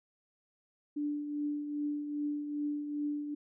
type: tone with tremolo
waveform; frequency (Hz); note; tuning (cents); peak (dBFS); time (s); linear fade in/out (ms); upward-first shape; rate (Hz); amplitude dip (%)
sine; 293.7; D4; 0; -30; 0.96-3.35; 10; triangle; 2.5; 55
effects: none